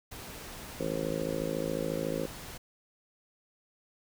pink noise, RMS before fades -44 dBFS, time 0.11-2.58 s, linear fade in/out 10 ms
harmonic tone, 54 Hz, A1, 32 cents flat, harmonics 3 / 4 / 5 / 6 / 7 / 8 / 9 / 10, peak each -38 / -42 / -39 / -40 / -41 / -42 / -37 / -36 dBFS, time 0.79-2.27 s, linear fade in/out 20 ms
effects none

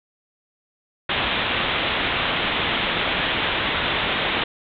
white low-pass noise, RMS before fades -23 dBFS, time 1.09-4.44 s, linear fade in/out 5 ms, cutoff 3700 Hz, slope 96 dB/octave, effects none

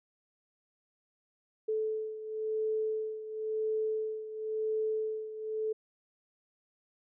sine beating tone pair, 435.3 / 436.26 Hz, A4 / A4, -19 / -15 cents, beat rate 0.96 Hz, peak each -32 / -37 dBFS, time 1.68-5.73 s, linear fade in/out 10 ms, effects none

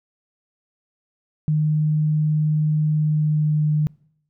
sine tone with pitch glide, 153.1 to 151.6 Hz, D#3 to D#3, -28 to -45 cents, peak -16 dBFS, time 1.48-3.87 s, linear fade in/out 0 ms, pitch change -17 cents, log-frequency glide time 2.93-3.7 s, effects noise-tail reverb RT60 0.7 s tail -25 dB re dry

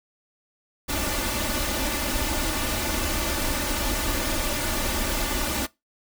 pink noise with comb filter, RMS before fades -26 dBFS, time 0.88-5.67 s, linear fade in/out 20 ms, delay 3.4 ms, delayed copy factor +0.75, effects noise-tail reverb RT60 0.2 s tail -21 dB re dry

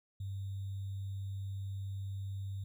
sine tone with sample-and-hold, 97.7 Hz, G2, 5 cents flat, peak -37 dBFS, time 0.2-2.64 s, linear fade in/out 5 ms, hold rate 3675 Hz, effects none

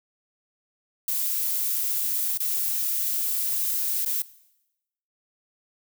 violet noise with dropouts, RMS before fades -26 dBFS, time 1.08-4.22 s, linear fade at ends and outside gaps 2 ms, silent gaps 2.375-2.402 / 4.049-4.06 s, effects noise-tail reverb RT60 0.9 s tail -19 dB re dry

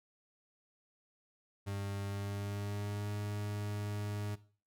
40% pulse tone with pitch glide, 100 to 103.47 Hz, G2 to G#2, +35 to -6 cents, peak -36 dBFS, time 1.66-4.36 s, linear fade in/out 20 ms, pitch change +59 cents, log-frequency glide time 2.09-3.14 s, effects noise-tail reverb RT60 0.4 s tail -17 dB re dry

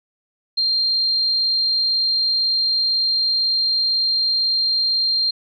sine tone, 4186 Hz, C8, in tune, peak -16 dBFS, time 0.57-5.31 s, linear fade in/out 10 ms, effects none

